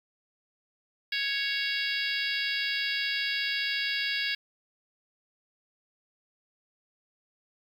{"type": "harmonic tone with a mistuned harmonic", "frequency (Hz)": 554.4, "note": "C#5", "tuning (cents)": 0, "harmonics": [3, 4, 5, 6, 7, 8, 9], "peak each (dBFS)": [-33, -34, -35, -36, -36, -37, -38], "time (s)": [1.12, 4.35], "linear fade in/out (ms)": 5, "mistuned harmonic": 8, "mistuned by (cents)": 54, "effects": ["9-bit"]}